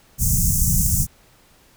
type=band-stop noise; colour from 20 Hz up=pink; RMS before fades=-18 dBFS; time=0.18-1.07 s; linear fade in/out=50 ms; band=190 to 6100 Hz; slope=48 dB/octave; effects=pink hiss -54 dBFS RMS until 1.76 s